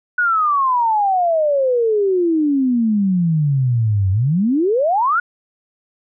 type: exponential two-way sweep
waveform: sine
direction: down then up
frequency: 1480 to 92.5 to 1480 Hz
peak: -13 dBFS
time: 0.18-5.2 s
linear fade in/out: 5 ms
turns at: 4.11 s
effects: none